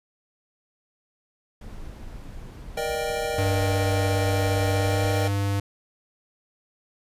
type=noise; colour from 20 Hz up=brown; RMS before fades=-39 dBFS; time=1.61-5.14 s; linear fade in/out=5 ms
type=chord; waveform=square; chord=Eb major seventh; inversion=second; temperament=equal with one note detuned; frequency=472.9 / 587.3 / 622.3 / 784 Hz; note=Bb4 / D5 / Eb5 / G5; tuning=+25 / 0 / 0 / 0 cents; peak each=-30 / -34 / -32 / -32 dBFS; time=2.77-5.28 s; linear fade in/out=5 ms
type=tone with pitch glide; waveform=square; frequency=98 to 99.77 Hz; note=G2 to G2; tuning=0 to +31 cents; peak=-23 dBFS; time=3.38-5.6 s; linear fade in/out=5 ms; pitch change=+31 cents; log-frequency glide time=4.68-5.06 s
effects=resampled to 32000 Hz